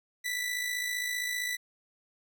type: tone with amplitude modulation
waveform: sawtooth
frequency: 1975.5 Hz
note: B6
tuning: in tune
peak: -25 dBFS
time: 0.24-1.57 s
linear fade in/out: 20 ms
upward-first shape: sine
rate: 55.3 Hz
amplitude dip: 50%
effects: none